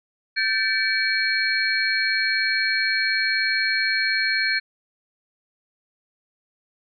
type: tone cluster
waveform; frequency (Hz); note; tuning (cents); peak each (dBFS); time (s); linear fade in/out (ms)
sine; 1556 / 1760 / 2291 / 4275; G6 / A6 / D7 / C8; -13 / 0 / -44 / +36; -25; 0.36-4.6; 20
effects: none